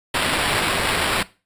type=noise with sample-and-hold; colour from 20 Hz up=white; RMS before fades=-21 dBFS; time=0.14-1.23 s; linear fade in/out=5 ms; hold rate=6300 Hz; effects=noise-tail reverb RT60 0.3 s tail -18 dB re dry + resampled to 32000 Hz